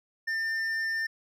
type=tone with hard clipping; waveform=triangle; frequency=1798 Hz; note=A6; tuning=37 cents sharp; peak=-29 dBFS; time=0.27-1.07 s; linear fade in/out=10 ms; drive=9 dB; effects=none